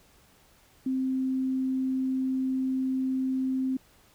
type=tone; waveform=sine; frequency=261.6 Hz; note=C4; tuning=in tune; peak=-25 dBFS; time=0.86-3.77 s; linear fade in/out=5 ms; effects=pink hiss -60 dBFS RMS until 4.14 s